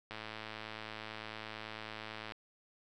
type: click train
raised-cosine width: 0.3 ms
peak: -27 dBFS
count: 242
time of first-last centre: 0.11-2.321 s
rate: 109 Hz
effects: none